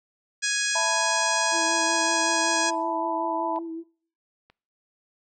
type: harmonic tone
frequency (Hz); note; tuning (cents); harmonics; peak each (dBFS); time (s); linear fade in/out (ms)
830.6; G#5; 0; 2 / 3 / 4 / 5 / 6 / 7 / 8 / 9 / 10; -27 / -32 / -34 / -35 / -31 / -32 / -33 / -34 / -36; 0.42-2.71; 20
type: chord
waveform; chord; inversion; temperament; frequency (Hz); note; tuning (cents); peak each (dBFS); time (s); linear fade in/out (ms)
sine; E suspended fourth; none; equal; 659.3 / 880 / 987.8; E5 / A5 / B5; 0 / 0 / 0; -29; 0.75-3.59; 5
type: tone with vibrato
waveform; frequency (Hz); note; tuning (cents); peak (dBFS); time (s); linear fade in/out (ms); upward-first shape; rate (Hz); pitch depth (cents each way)
sine; 329.6; E4; 0; -31; 1.51-3.84; 50; sine; 5.3; 29
type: clicks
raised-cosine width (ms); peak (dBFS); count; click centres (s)
0.3; -33 / -36; 2; 3.561 / 4.5
effects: noise-tail reverb RT60 0.5 s tail -23 dB re dry